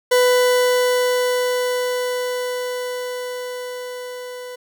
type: tone with level ramp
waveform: 40% pulse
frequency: 497.3 Hz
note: B4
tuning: 12 cents sharp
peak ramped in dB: -11 to -30 dBFS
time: 0.11-4.56 s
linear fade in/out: 10 ms
effects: none

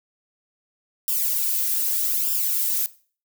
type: noise with flanger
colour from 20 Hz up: violet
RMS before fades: -23 dBFS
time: 1.08-2.86 s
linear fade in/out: 0 ms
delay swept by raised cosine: 0.47 to 2.77 ms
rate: 0.81 Hz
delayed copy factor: -0.95
effects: noise-tail reverb RT60 0.4 s tail -18 dB re dry

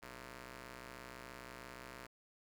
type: ring-modulated tone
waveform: 5% pulse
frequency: 126.2 Hz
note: B2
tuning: 38 cents sharp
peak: -35 dBFS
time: 0.02-2.07 s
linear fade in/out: 10 ms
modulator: 793 Hz
effects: none

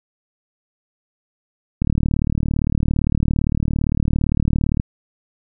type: click train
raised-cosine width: 5 ms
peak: -6 dBFS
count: 113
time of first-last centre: 1.82-4.799 s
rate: 37.6 Hz
effects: none

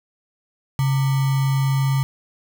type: tone with sample-and-hold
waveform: sine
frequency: 135.9 Hz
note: C#3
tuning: 34 cents flat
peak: -16 dBFS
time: 0.79-2.03 s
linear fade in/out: 0 ms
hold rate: 1050 Hz
effects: none

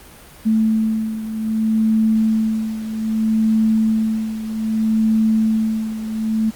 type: beating tone pair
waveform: sine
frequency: 220 / 220.63 Hz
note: A3 / A3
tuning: 0 / +5 cents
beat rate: 0.63 Hz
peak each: -16 / -21 dBFS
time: 0.45-6.51 s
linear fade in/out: 20 ms
effects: pink hiss -42 dBFS RMS until 6.55 s + Opus 32 kbps

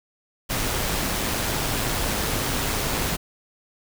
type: noise with amplitude modulation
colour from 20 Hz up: pink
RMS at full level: -24 dBFS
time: 0.49-3.17 s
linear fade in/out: 20 ms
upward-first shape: sine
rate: 109 Hz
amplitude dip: 25%
effects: none

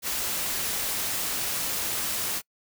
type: noise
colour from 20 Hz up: white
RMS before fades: -29 dBFS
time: 0.02-2.42 s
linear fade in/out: 50 ms
effects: noise-tail reverb RT60 0.1 s tail -26 dB re dry

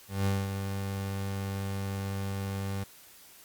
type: tone with ADSR envelope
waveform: 30% pulse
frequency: 98 Hz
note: G2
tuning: in tune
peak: -22 dBFS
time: 0.08-2.84 s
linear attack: 180 ms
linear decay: 210 ms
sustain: -7 dB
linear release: 8 ms
effects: white hiss -54 dBFS RMS until 3.44 s + Opus 48 kbps

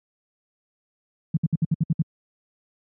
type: tone bursts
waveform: sine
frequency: 160 Hz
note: D#3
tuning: 49 cents sharp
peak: -16 dBFS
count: 8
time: 1.34-2.021 s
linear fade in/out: 5 ms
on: 30 ms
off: 63 ms
effects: high-pass 100 Hz 12 dB/octave

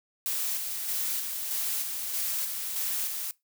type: noise with tremolo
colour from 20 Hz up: blue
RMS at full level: -30 dBFS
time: 0.26-3.31 s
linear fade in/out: 0 ms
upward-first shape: square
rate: 1.6 Hz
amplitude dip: 35%
effects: noise-tail reverb RT60 0.2 s tail -22 dB re dry

